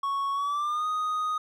triangle tone with pitch glide, 1108.7 to 1244.5 Hz, C#6 to D#6, 0 to 0 cents, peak -24 dBFS, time 0.03-1.38 s, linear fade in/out 5 ms, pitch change +200 cents, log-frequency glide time 0.33-0.87 s, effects none

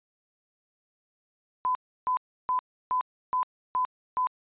sine tone bursts, 1008 Hz, B5, 35 cents sharp, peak -23 dBFS, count 7, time 1.65-4.27 s, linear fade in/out 0 ms, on 100 ms, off 320 ms, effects resampled to 8000 Hz

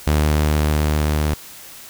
sawtooth tone with level ramp, 75.6 Hz, D#2, 49 cents flat, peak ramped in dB -10 to -13 dBFS, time 0.07-1.34 s, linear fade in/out 0 ms, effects white hiss -39 dBFS RMS until 1.89 s

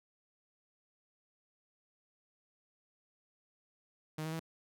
sawtooth tone with pitch steps, 155.56 / 159.1 / 162.73 Hz, D#3 / D#3 / E3, 0 / +39 / -22 cents, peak -33 dBFS, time 4.18-4.396 s, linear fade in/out 5 ms, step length 72 ms, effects none

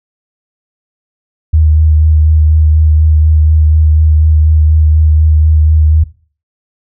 sine tone with vibrato, 77.6 Hz, D#2, 4 cents flat, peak -4 dBFS, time 1.53-6.04 s, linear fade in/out 10 ms, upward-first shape sine, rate 4.1 Hz, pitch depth 18 cents each way, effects noise-tail reverb RT60 0.4 s tail -17 dB re dry

